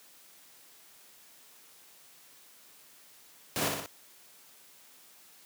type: noise with echo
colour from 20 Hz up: pink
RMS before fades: -30 dBFS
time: 3.56-3.68 s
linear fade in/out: 0 ms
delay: 60 ms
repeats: 3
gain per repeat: -4 dB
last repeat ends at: 3.86 s
effects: white hiss -57 dBFS RMS until 5.45 s + high-pass 150 Hz 12 dB/octave